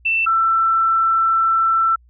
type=tone pair in turn; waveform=sine; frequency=2673 / 1336.5 Hz; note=E7 / E6; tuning=+23 / +23 cents; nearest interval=octave; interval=1200 cents; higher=first; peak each=-15 / -13 dBFS; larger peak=second; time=0.05-0.26 / 0.26-1.96 s; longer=second; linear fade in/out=10 ms; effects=added 60 Hz sine -48 dBFS peak until 2.09 s